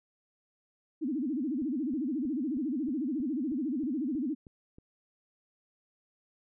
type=tone with vibrato; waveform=sine; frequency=277.2 Hz; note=C#4; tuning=in tune; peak=-29 dBFS; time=1.01-4.35 s; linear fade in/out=20 ms; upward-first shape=sine; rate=14 Hz; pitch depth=270 cents each way
type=click train; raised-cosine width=3 ms; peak=-38 dBFS; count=11; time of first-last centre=1.62-4.785 s; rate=3.16 Hz
effects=none

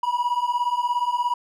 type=beating tone pair; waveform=triangle; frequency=960 / 977 Hz; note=B5 / B5; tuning=-49 / -19 cents; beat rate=17 Hz; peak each=-23 / -21 dBFS; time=0.03-1.34 s; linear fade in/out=5 ms; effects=none

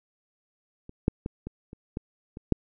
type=clicks; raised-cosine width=3 ms; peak=-29 / -8 / -18 / -22 / -29 / -18 / -26 / -7 dBFS; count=8; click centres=0.894 / 1.081 / 1.261 / 1.47 / 1.731 / 1.971 / 2.371 / 2.523 s; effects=none

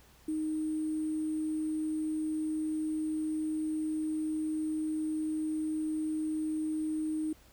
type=tone with sample-and-hold; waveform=sine; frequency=311.1 Hz; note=D#4; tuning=in tune; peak=-30 dBFS; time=0.28-7.33 s; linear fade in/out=5 ms; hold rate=8820 Hz; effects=added 60 Hz sine -62 dBFS peak until 7.52 s + pink hiss -61 dBFS RMS until 7.52 s

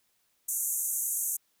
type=band-pass noise; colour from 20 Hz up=white; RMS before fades=-31 dBFS; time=0.48-1.37 s; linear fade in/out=10 ms; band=6300 to 14000 Hz; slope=96 dB/octave; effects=white hiss -72 dBFS RMS until 1.6 s

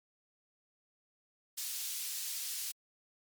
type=high-pass noise; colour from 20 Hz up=pink; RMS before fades=-39 dBFS; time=1.57-2.72 s; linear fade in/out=10 ms; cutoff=4700 Hz; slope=12 dB/octave; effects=MP3 96 kbps

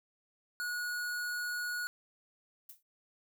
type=tone; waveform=square; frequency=1455 Hz; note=F#6; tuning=29 cents flat; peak=-35 dBFS; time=0.6-1.87 s; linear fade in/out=0 ms
type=noise with exponential decay; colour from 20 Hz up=violet; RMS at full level=-45 dBFS; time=2.69-2.83 s; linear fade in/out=5 ms; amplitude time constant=30 ms
effects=none

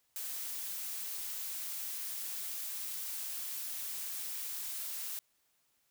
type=noise; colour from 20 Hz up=blue; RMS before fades=-40 dBFS; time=0.16-5.19 s; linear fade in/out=0 ms; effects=white hiss -75 dBFS RMS until 5.9 s

